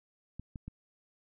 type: clicks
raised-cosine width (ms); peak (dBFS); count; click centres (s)
5; -29; 3; 0.396 / 0.558 / 0.68
effects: none